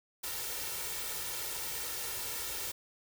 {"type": "noise with comb filter", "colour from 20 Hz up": "white", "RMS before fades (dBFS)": -38, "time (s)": [0.23, 2.72], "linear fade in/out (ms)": 10, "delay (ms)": 2.2, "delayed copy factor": 0.6, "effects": []}